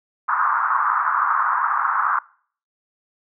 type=band-pass noise; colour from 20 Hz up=pink; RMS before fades=-20 dBFS; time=0.28-2.19 s; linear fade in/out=5 ms; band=1000 to 1400 Hz; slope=48 dB/octave; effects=noise-tail reverb RT60 0.5 s tail -23 dB re dry